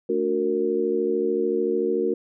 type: harmonic tone with a mistuned harmonic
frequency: 73.42 Hz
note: D2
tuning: in tune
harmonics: 3 / 4 / 5 / 6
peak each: -31 / -29 / -24 / -24 dBFS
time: 0.09-2.14 s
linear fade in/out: 5 ms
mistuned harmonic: 6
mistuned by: +78 cents
effects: none